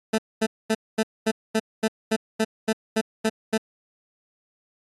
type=tone bursts; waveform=20% pulse; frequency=220 Hz; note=A3; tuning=in tune; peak=-14 dBFS; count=13; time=0.13-3.579 s; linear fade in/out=10 ms; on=53 ms; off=230 ms; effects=AAC 32 kbps